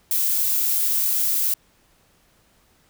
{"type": "noise", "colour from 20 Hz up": "violet", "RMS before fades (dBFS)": -21, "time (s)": [0.11, 1.54], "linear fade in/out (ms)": 2, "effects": ["pink hiss -60 dBFS RMS until 2.89 s"]}